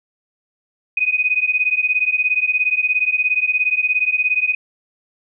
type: beating tone pair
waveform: sine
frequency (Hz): 2489 / 2506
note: D#7 / D#7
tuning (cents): 0 / +12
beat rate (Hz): 17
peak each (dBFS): -18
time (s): 0.97-4.55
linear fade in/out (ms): 5
effects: none